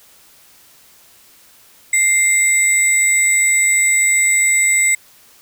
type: tone pair together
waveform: sine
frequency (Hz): 2093 / 7902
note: C7 / B8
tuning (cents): 0 / 0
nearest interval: octave + major seventh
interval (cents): 2300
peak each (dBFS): -12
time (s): 1.93-4.95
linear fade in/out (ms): 5
effects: tanh soft clip ceiling -8 dBFS + white hiss -48 dBFS RMS until 5.41 s